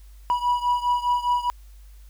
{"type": "beating tone pair", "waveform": "triangle", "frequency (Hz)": [974, 978.9], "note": ["B5", "B5"], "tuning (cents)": [-24, -16], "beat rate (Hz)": 4.9, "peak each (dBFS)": [-20, -23], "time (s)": [0.3, 1.5], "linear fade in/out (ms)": 0, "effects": ["added 50 Hz sine -43 dBFS peak until 2.09 s", "white hiss -60 dBFS RMS until 2.09 s"]}